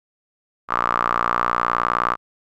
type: tone with band-pass filter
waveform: sawtooth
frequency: 59.4 Hz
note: A#1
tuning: 33 cents sharp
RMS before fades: -21 dBFS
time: 0.68-2.17 s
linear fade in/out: 50 ms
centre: 1200 Hz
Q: 6.7
effects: none